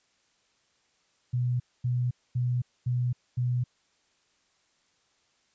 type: tone bursts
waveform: sine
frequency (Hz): 123.47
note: B2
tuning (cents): 0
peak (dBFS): -24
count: 5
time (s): 1.33-3.64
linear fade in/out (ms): 10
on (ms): 270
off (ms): 240
effects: white hiss -69 dBFS RMS until 5.54 s + resampled to 16000 Hz